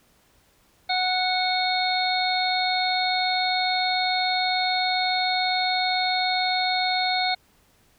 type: harmonic tone with a mistuned harmonic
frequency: 737 Hz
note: F#5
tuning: 7 cents flat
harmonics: 1 / 2 / 3 / 5 / 6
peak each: -24 / -33 / -28 / -29 / -28 dBFS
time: 0.89-7.35 s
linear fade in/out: 10 ms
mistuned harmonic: 6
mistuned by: -66 cents
effects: pink hiss -61 dBFS RMS until 7.98 s